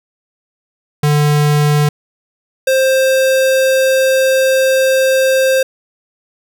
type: tone pair in turn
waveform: square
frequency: 148 / 527.4 Hz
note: D3 / C5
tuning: +14 / +14 cents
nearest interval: octave + minor seventh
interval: 2200 cents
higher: second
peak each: -10 dBFS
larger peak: neither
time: 1.03-1.89 / 2.67-5.63 s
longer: second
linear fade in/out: 5 ms
effects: none